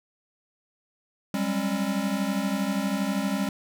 square tone cluster, 189.4 / 201.9 / 270.4 Hz, F#3 / G#3 / C#4, +41 / -49 / -43 cents, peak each -32 / -28 / -31 dBFS, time 1.34-3.49 s, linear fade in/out 2 ms, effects none

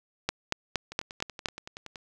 two click trains, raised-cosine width 0.2 ms, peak -9 / -23 dBFS, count 6 / 12, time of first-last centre 0.29-1.458 / 0.92-1.958 s, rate 4.28 / 10.6 Hz, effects none

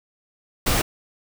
pink noise, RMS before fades -20 dBFS, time 0.66-0.82 s, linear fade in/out 10 ms, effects none

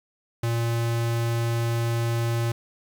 square tone, 116.54 Hz, A#2, in tune, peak -23 dBFS, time 0.43-2.52 s, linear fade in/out 5 ms, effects 9-bit

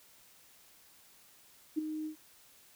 sine tone with ADSR envelope, 310 Hz, D#4, 6 cents flat, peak -26 dBFS, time 1.76-2.16 s, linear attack 24 ms, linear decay 11 ms, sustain -9 dB, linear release 100 ms, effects white hiss -61 dBFS RMS until 2.75 s

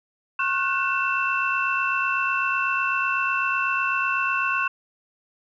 sine tone cluster, 1085 / 1443 / 1511 / 2676 Hz, C#6 / F#6 / F#6 / E7, -37 / -44 / +36 / +25 cents, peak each -25 / -29 / -27 / -25 dBFS, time 0.39-4.68 s, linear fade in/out 5 ms, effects tanh soft clip ceiling -10 dBFS

